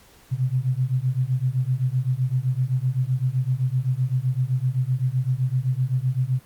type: beating tone pair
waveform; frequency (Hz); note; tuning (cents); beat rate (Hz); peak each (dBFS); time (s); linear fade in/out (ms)
sine; 124.7 / 132.5; B2 / C3; +17 / +22; 7.8; -23; 0.31-6.4; 20
effects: pink hiss -53 dBFS RMS until 6.45 s + Opus 48 kbps